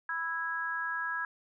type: harmonic tone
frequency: 330 Hz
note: E4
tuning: 2 cents sharp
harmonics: 3 / 4 / 5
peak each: -39 / -38 / -33 dBFS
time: 0.09-1.25 s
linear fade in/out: 2 ms
effects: none